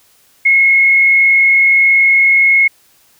sine tone with frequency modulation, 2170 Hz, C#7, 37 cents flat, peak -6 dBFS, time 0.45-2.68 s, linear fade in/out 10 ms, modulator 41.5 Hz, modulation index 0.61, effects white hiss -51 dBFS RMS until 3.19 s

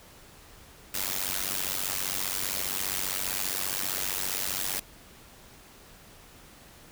white noise with amplitude modulation, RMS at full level -27 dBFS, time 0.94-4.8 s, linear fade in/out 5 ms, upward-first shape sine, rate 95.1 Hz, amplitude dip 95%, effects pink hiss -52 dBFS RMS until 6.91 s

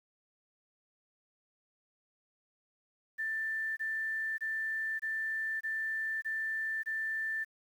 sine tone bursts, 1774 Hz, A6, 14 cents sharp, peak -32 dBFS, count 7, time 3.18-7.448 s, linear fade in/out 20 ms, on 590 ms, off 23 ms, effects 10-bit

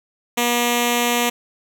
5% pulse tone with notch filter, 240 Hz, B3, 49 cents flat, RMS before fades -19 dBFS, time 0.37-1.3 s, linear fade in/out 10 ms, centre 1500 Hz, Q 1.5, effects none

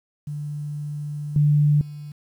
sine tone with level steps, 147.6 Hz, D3, 9 cents sharp, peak -27 / -14 / -33 dBFS, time 0.27-2.12 s, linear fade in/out 5 ms, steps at 1.36 / 1.81 s, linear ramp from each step 2 ms, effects 9-bit

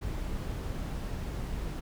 brown noise, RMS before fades -35 dBFS, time 0.01-1.81 s, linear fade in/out 20 ms, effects none

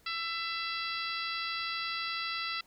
harmonic tone with a mistuned harmonic, 668 Hz, E5, 23 cents sharp, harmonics 2 / 3 / 4 / 5 / 6 / 7 / 8, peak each -38 / -40 / -40 / -43 / -41 / -41 / -49 dBFS, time 0.06-2.61 s, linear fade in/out 5 ms, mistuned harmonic 8, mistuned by -56 cents, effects pink hiss -64 dBFS RMS until 2.66 s

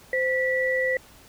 sine tone pair together, 517 / 1953.8 Hz, C5 / B6, -21 / -19 cents, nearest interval octave + major seventh, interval 2302 cents, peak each -24 dBFS, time 0.13-0.97 s, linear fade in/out 2 ms, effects pink hiss -51 dBFS RMS until 1.28 s

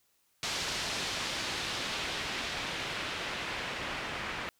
white noise with low-pass filter sweep, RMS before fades -36 dBFS, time 0.43-4.49 s, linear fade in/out 0 ms, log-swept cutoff 5000 to 2200 Hz, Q 1, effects white hiss -72 dBFS RMS until 4.59 s

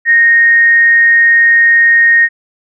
sine tone with amplitude modulation, 1859 Hz, A#6, 5 cents flat, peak -3 dBFS, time 0.05-2.29 s, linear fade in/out 50 ms, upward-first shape sine, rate 269 Hz, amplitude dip 25%, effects none

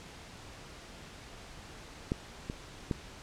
clicks, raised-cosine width 3 ms, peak -16 / -23 / -17 dBFS, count 3, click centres 2.119 / 2.499 / 2.912 s, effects pink hiss -49 dBFS RMS until 3.22 s + low-pass 7000 Hz 12 dB/octave

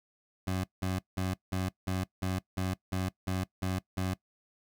20% pulse tone bursts, 93.3 Hz, F#2, 15 cents sharp, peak -25 dBFS, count 11, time 0.47-4.14 s, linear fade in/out 5 ms, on 170 ms, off 180 ms, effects noise-tail reverb RT60 0.1 s tail -20 dB re dry

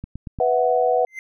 click train, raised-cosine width 5 ms, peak -19 dBFS, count 4, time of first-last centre 0.04-0.388 s, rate 8.62 Hz
sine chord, B suspended fourth, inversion none, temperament just, 493.9 / 658.5 / 740.8 Hz, B4 / E5 / F#5, 0 / -2 / +2 cents, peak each -19 / -22 / -20 dBFS, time 0.4-1.05 s, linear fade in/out 2 ms
triangle tone with exponential growth, 2076 Hz, C7, 14 cents flat, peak -24 dBFS, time 1.07-1.19 s, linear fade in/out 1 ms, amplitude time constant 24 ms
effects none

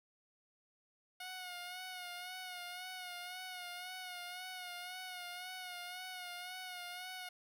10% pulse tone with vibrato, 725 Hz, F#5, 35 cents flat, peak -36 dBFS, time 1.2-7.29 s, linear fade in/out 5 ms, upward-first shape sine, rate 1.9 Hz, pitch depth 43 cents each way, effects none

